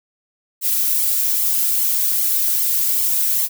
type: noise with flanger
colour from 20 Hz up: violet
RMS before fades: -18 dBFS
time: 0.61-3.49 s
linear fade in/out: 50 ms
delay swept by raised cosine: 0.93 to 3.73 ms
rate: 2.5 Hz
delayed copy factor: +0.85
effects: none